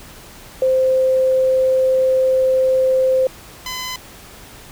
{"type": "tone pair in turn", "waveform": ["sine", "10% pulse"], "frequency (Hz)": [521, 1015.3], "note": ["C5", "B5"], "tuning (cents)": [-7, 48], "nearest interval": "octave", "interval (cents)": 1155, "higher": "second", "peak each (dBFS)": [-12, -16], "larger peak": "first", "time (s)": [[0.62, 3.27], [3.66, 3.96]], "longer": "first", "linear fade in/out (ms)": 2, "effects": ["pink hiss -40 dBFS RMS until 4.71 s"]}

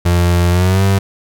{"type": "tone with pitch glide", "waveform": "35% pulse", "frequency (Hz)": [87.31, 97.44], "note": ["F2", "G2"], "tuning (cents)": [0, -10], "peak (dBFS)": -8, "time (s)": [0.05, 0.99], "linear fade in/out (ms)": 10, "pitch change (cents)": 190, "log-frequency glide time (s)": [0.5, 0.83], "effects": []}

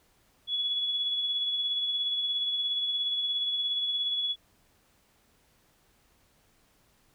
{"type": "tone with tremolo", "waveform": "sine", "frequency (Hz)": 3388, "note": "G#7", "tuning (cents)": 34, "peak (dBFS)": -25, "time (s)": [0.47, 4.36], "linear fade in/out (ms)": 50, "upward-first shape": "triangle", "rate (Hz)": 17, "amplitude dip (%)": 40, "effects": ["pink hiss -66 dBFS RMS until 7.14 s"]}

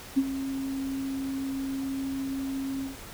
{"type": "tone with ADSR envelope", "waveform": "sine", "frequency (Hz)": 270, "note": "C#4", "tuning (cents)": -45, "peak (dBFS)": -17, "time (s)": [0.16, 2.97], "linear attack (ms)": 19, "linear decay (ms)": 49, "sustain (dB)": -12, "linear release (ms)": 160, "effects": ["pink hiss -44 dBFS RMS until 3.13 s"]}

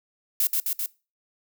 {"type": "noise with echo", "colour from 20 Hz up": "violet", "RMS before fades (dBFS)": -22, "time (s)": [0.4, 0.47], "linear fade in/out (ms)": 2, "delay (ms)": 130, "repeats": 3, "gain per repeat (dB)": -2, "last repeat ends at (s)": 0.86, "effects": ["noise-tail reverb RT60 0.3 s tail -21 dB re dry"]}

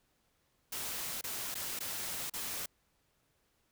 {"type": "noise with dropouts", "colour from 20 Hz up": "white", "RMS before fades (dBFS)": -39, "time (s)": [0.72, 2.66], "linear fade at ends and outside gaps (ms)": 5, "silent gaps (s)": [[1.212, 1.239], [1.544, 1.552], [1.791, 1.804], [2.299, 2.336]], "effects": ["pink hiss -75 dBFS RMS until 3.71 s"]}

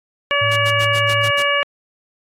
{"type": "harmonic tone", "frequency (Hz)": 571, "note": "D5", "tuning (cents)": -49, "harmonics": [1, 2, 3, 4, 5], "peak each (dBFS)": [-21, -21, -21, -21, -21], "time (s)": [0.31, 1.63], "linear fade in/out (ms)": 0}
{"type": "tone with pitch glide", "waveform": "sine", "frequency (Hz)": [109.8, 110.5], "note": ["A2", "A2"], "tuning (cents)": [-3, 8], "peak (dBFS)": -22, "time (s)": [0.41, 1.31], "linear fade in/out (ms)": 10, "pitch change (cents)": 11, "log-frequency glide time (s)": [0.85, 0.94]}
{"type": "noise bursts", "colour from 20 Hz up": "white", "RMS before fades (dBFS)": -27, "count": 7, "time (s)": [0.51, 1.428], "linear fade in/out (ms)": 10, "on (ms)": 54, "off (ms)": 90}
{"effects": ["low-pass 9000 Hz 12 dB/octave", "AAC 64 kbps"]}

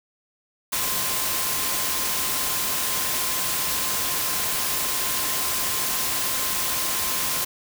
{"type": "tone in noise", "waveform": "sine", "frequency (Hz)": 1046.5, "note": "C6", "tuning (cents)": 0, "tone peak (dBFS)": -36, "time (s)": [0.72, 7.45], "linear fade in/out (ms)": 10, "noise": "white", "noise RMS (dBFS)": -25, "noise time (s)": [0.72, 7.45], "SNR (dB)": -14, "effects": []}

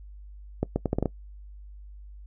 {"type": "accelerating click train", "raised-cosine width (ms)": 2, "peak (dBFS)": -11, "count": 7, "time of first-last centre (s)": [0.63, 1.057], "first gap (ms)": 130, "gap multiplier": 0.75, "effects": ["noise-tail reverb RT60 0.1 s tail -21 dB re dry", "added 50 Hz sine -42 dBFS peak until 2.26 s"]}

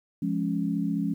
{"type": "chord", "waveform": "sine", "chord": "Db major", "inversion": "first", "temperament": "just", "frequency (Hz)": [173.24, 207.9, 277.2], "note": ["F3", "Ab3", "Db4"], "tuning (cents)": [-14, 2, 0], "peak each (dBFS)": -29, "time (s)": [0.22, 1.14], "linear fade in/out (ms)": 5, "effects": ["10-bit"]}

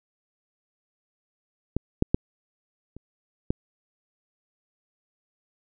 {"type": "clicks", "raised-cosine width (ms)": 3, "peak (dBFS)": [-11, -6, -6, -28, -10], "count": 5, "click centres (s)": [1.766, 2.024, 2.145, 2.966, 3.505], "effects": []}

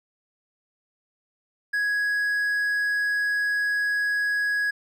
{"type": "tone", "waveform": "triangle", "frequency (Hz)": 1665, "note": "G#6", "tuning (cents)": 4, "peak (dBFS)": -20, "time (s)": [1.73, 4.71], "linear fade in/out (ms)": 10, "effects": []}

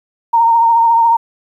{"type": "tone with vibrato", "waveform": "sine", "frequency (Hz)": 923, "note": "A#5", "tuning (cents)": -17, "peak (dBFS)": -7, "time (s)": [0.33, 1.17], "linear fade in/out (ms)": 10, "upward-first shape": "triangle", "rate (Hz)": 14, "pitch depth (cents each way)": 34, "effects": ["8-bit"]}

